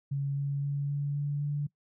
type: tone with pitch steps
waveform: sine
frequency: 139.7 / 140.83 / 141.98 / 143.13 / 144.29 / 145.46 Hz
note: C#3 / C#3 / C#3 / D3 / D3 / D3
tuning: +14 / +28 / +42 / -44 / -30 / -16 cents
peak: -28 dBFS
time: 0.11-1.67 s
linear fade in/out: 10 ms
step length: 260 ms
effects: noise-tail reverb RT60 0.1 s tail -21 dB re dry